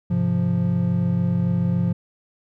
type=chord; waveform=triangle; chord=F minor; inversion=first; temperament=equal; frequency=103.83 / 130.81 / 174.61 Hz; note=Ab2 / C3 / F3; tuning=0 / 0 / 0 cents; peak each=-23 / -23 / -18 dBFS; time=0.1-1.93 s; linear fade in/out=10 ms; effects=none